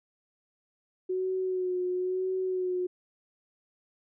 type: tone with vibrato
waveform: sine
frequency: 368.5 Hz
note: F#4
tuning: 7 cents flat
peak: -27 dBFS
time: 1.09-2.87 s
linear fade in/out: 10 ms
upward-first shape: sine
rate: 1 Hz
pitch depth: 30 cents each way
effects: none